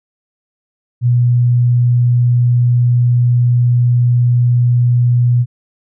sine tone, 121.8 Hz, B2, 24 cents flat, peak -8 dBFS, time 1.01-5.46 s, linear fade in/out 50 ms, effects none

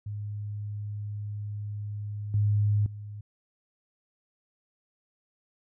sine tone with level steps, 103.83 Hz, G#2, in tune, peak -32 / -21 / -37 dBFS, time 0.06-3.21 s, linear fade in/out 5 ms, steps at 2.34 / 2.86 s, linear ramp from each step 2 ms, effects none

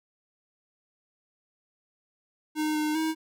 square tone with pitch steps, 307.4 / 304.8 / 317.6 Hz, D#4 / D#4 / D#4, -21 / -36 / +36 cents, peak -26 dBFS, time 2.55-3.15 s, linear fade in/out 50 ms, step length 200 ms, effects none

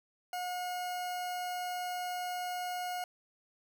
40% pulse tone, 721 Hz, F#5, 45 cents flat, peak -34 dBFS, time 0.33-3.04 s, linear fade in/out 2 ms, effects none

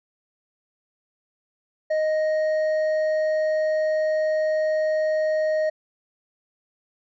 triangle tone with hard clipping, 622.3 Hz, D#5, in tune, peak -21 dBFS, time 1.9-5.7 s, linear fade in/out 10 ms, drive 8 dB, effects resampled to 16000 Hz

